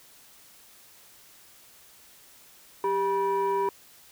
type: tone pair together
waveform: sine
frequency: 395.5 / 970 Hz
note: G4 / B5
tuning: +15 / -31 cents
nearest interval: octave + major third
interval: 1554 cents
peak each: -24 dBFS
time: 2.84-3.69 s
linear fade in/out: 2 ms
effects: tanh soft clip ceiling -20 dBFS + white hiss -54 dBFS RMS until 4.11 s